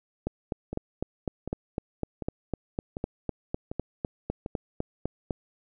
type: two click trains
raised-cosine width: 2 ms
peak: -20 / -15 dBFS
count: 6 / 21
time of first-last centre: 0.73-4.461 / 0.27-5.308 s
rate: 1.34 / 3.97 Hz
effects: none